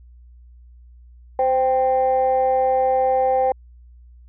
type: tone pair together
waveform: sine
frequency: 518 / 785.2 Hz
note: C5 / G5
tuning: -17 / +3 cents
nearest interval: perfect fifth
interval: 720 cents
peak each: -17 dBFS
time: 1.39-3.52 s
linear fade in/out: 2 ms
effects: tanh soft clip ceiling -10 dBFS + added 60 Hz sine -43 dBFS peak until 4.28 s